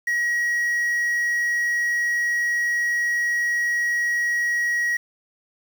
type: tone with quantisation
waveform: triangle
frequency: 1904 Hz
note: A#6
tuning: 36 cents sharp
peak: -18 dBFS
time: 0.07-4.97 s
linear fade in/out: 5 ms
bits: 7
effects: none